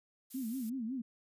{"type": "noise", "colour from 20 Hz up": "violet", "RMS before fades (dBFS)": -48, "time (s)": [0.3, 0.7], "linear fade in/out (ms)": 10}
{"type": "tone with vibrato", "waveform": "sine", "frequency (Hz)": 242.5, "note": "B3", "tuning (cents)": -31, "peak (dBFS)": -35, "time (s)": [0.34, 1.02], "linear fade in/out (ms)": 10, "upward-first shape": "sine", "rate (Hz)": 5.4, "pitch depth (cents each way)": 190}
{"effects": ["resampled to 32000 Hz"]}